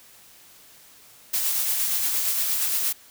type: noise with tremolo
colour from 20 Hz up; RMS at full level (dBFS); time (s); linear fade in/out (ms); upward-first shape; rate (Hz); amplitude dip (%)
blue; -23; 1.33-2.93; 10; sine; 8.6; 30
effects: white hiss -51 dBFS RMS until 3.1 s